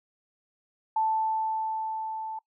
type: tone with level ramp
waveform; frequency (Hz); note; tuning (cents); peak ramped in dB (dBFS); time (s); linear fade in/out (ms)
sine; 880; A5; 0; -22 to -33; 0.96-2.39; 5
effects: noise-tail reverb RT60 0.1 s tail -21 dB re dry